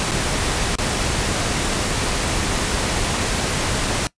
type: noise with dropouts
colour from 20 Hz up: pink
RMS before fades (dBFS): -21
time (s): 0-4.07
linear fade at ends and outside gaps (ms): 0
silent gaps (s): 0.111-0.117 / 0.754-0.785
effects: noise-tail reverb RT60 0.1 s tail -20 dB re dry + resampled to 22050 Hz